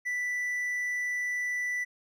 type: tone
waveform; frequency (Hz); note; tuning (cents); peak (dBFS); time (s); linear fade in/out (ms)
triangle; 1975.5; B6; 0; -27; 0.05-1.85; 20
effects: none